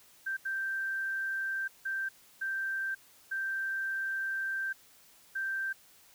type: tone bursts at uneven times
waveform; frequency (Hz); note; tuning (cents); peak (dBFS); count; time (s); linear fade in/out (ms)
sine; 1568; G6; 0; -31; 6; 0.26-0.37 / 0.45-1.68 / 1.85-2.09 / 2.41-2.95 / 3.31-4.73 / 5.35-5.73; 10
effects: white hiss -60 dBFS RMS until 6.14 s